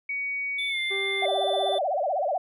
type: tone with pitch glide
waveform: sine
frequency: 2250 to 2099 Hz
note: C#7 to C7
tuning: +25 to +5 cents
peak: -27 dBFS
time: 0.09-1.26 s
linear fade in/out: 5 ms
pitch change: -120 cents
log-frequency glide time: 0.68-0.79 s
type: tone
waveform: triangle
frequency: 3525 Hz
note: A7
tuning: 2 cents sharp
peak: -29 dBFS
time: 0.58-1.79 s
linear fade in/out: 10 ms
type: harmonic tone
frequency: 392 Hz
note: G4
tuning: in tune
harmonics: 1 / 2 / 3 / 4 / 5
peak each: -31 / -43 / -44 / -52 / -51 dBFS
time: 0.9-1.79 s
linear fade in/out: 20 ms
type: tone with vibrato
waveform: sine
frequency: 660 Hz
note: E5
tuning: 2 cents sharp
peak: -23 dBFS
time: 1.22-2.38 s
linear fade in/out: 5 ms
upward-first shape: sine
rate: 16 Hz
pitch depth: 270 cents each way
effects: resampled to 32000 Hz